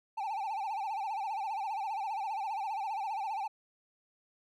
triangle tone with vibrato, 830.6 Hz, G#5, in tune, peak -31 dBFS, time 0.17-3.48 s, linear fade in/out 10 ms, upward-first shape sine, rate 15 Hz, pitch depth 140 cents each way, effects none

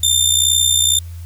20% pulse tone with amplitude modulation, 3590 Hz, A7, 34 cents sharp, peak -3 dBFS, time 0.03-0.99 s, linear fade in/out 5 ms, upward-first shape sine, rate 62 Hz, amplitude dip 70%, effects added 85 Hz sine -28 dBFS peak until 1.25 s + white hiss -48 dBFS RMS until 1.25 s

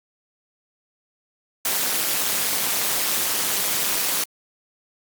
white noise with amplitude modulation, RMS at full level -19 dBFS, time 1.65-4.24 s, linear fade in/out 2 ms, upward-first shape sine, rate 207 Hz, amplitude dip 85%, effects high-pass 150 Hz 12 dB/octave + Opus 48 kbps

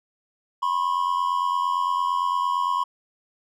triangle tone pair together, 987.8 / 1076.6 Hz, B5 / C6, 0 / +49 cents, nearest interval minor second, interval 149 cents, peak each -22 dBFS, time 0.62-2.84 s, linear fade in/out 10 ms, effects none

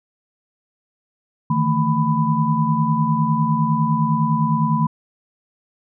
sine tone cluster, 151.5 / 161.4 / 223.6 / 995 Hz, D#3 / E3 / A3 / B5, -46 / -36 / +28 / +13 cents, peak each -21 dBFS, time 1.5-4.87 s, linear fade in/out 5 ms, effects none

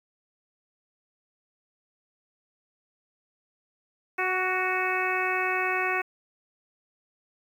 harmonic tone with a mistuned harmonic, 370 Hz, F#4, in tune, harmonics 1 / 2 / 3 / 4 / 5 / 6 / 7, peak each -32 / -32 / -32 / -32 / -32 / -32 / -32 dBFS, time 4.18-6.02 s, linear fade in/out 10 ms, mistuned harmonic 3, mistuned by +17 cents, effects 9-bit

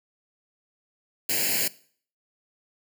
white noise with comb filter, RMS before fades -25 dBFS, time 1.29-1.68 s, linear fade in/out 5 ms, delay 0.42 ms, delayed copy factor +1, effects noise-tail reverb RT60 0.5 s tail -20 dB re dry + high-pass 150 Hz 12 dB/octave

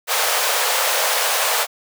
pink high-pass noise, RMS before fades -19 dBFS, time 0.07-1.67 s, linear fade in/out 50 ms, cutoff 490 Hz, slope 48 dB/octave, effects none

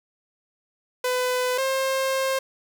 sawtooth tone pair in turn, 502 / 531.9 Hz, B4 / C5, +28 / +28 cents, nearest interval minor second, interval 100 cents, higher second, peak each -18 dBFS, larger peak neither, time 1.04-1.58 / 1.58-2.39 s, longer second, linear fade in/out 5 ms, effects none

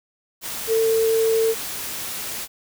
sine tone in noise, 448.5 Hz, A4, 33 cents sharp, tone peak -16 dBFS, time 0.67-1.55 s, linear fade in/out 50 ms, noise white, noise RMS -30 dBFS, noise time 0.41-2.48 s, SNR +11 dB, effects none

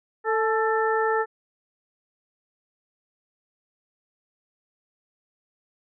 harmonic tone with a mistuned harmonic, 444.2 Hz, A4, 16 cents sharp, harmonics 1 / 2 / 3 / 4, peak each -23 / -26 / -28 / -29 dBFS, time 0.24-1.26 s, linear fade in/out 50 ms, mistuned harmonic 2, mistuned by -41 cents, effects none

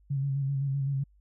sine tone with vibrato, 137.8 Hz, C#3, 10 cents flat, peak -26 dBFS, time 0.1-1.04 s, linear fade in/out 10 ms, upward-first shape square, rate 7.8 Hz, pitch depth 32 cents each way, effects added 50 Hz sine -58 dBFS peak until 1.2 s

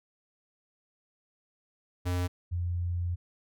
square / sine tone pair in turn, 89.3 / 87.41 Hz, F2 / F2, +39 / +2 cents, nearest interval unison, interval 37 cents, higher first, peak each -28 / -28 dBFS, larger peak neither, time 2.05-2.28 / 2.51-3.16 s, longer second, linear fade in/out 20 ms, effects none

